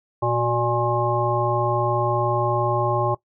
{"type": "harmonic tone with a mistuned harmonic", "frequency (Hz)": 118.6, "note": "A#2", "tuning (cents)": 30, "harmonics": [1, 3, 5, 7, 9], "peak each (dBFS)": [-25, -25, -25, -25, -25], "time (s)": [0.22, 3.15], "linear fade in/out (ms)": 10, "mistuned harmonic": 3, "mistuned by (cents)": 54, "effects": ["noise-tail reverb RT60 0.1 s tail -19 dB re dry"]}